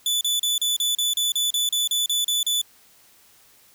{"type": "tone bursts", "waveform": "sawtooth", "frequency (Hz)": 3479, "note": "A7", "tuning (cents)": -20, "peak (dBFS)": -17, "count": 14, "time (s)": [0.06, 2.615], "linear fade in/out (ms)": 2, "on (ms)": 150, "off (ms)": 35, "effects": ["white hiss -55 dBFS RMS until 3.74 s"]}